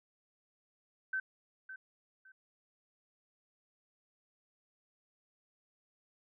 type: tone with echo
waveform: sine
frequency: 1537 Hz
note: G6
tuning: 35 cents flat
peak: -32 dBFS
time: 1.13-1.2 s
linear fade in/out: 5 ms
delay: 560 ms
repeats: 2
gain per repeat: -12 dB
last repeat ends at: 2.32 s
effects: none